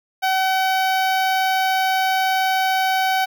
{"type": "tone with notch filter", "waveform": "sawtooth", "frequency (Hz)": 759, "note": "F#5", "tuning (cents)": 44, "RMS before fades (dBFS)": -19, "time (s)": [0.22, 3.26], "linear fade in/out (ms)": 20, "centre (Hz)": 8100, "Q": 0.94, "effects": []}